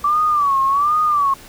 sine tone with vibrato, 1153 Hz, D6, 32 cents flat, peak -13 dBFS, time 0.04-1.34 s, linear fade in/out 5 ms, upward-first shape sine, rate 1.3 Hz, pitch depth 120 cents each way, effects pink hiss -41 dBFS RMS until 1.48 s

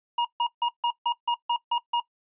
square tone bursts, 951 Hz, A#5, 34 cents sharp, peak -22 dBFS, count 9, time 0.18-2.001 s, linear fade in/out 5 ms, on 69 ms, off 150 ms, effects noise-tail reverb RT60 0.1 s tail -18 dB re dry + resampled to 8000 Hz

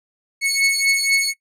sawtooth beating tone pair, 2201 / 2205.1 Hz, C#7 / C#7, -13 / -10 cents, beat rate 4.1 Hz, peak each -15 dBFS, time 0.41-1.34 s, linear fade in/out 50 ms, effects noise-tail reverb RT60 0.1 s tail -21 dB re dry + low-pass 12000 Hz 12 dB/octave

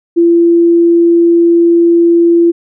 sine tone, 339.8 Hz, F4, 47 cents flat, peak -4 dBFS, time 0.16-2.52 s, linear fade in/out 20 ms, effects none

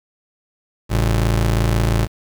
35% pulse ring-modulated tone, 82.5 Hz, E2, 2 cents sharp, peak -10 dBFS, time 0.89-2.08 s, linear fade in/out 50 ms, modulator 28.3 Hz, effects 7-bit

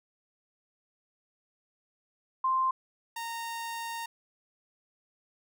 sine / sawtooth tone pair in turn, 1046.5 / 923.5 Hz, C6 / A#5, 0 / -16 cents, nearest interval major second, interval 216 cents, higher first, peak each -24 / -31 dBFS, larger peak first, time 2.44-2.71 / 3.16-4.06 s, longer second, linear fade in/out 5 ms, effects none

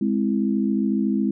sine chord, Ab augmented, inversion none, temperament equal, 207.7 / 261.6 / 329.6 Hz, Ab3 / C4 / E4, 0 / 0 / 0 cents, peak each -21 / -24 / -26 dBFS, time 0.01-1.31 s, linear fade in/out 5 ms, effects none

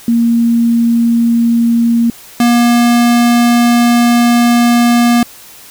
sine / square tone pair in turn, 233.1 / 238.4 Hz, A#3 / A#3, 0 / +39 cents, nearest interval unison, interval 39 cents, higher second, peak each -7 dBFS, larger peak neither, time 0.08-2.1 / 2.4-5.23 s, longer second, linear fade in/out 2 ms, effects white hiss -36 dBFS RMS until 5.7 s

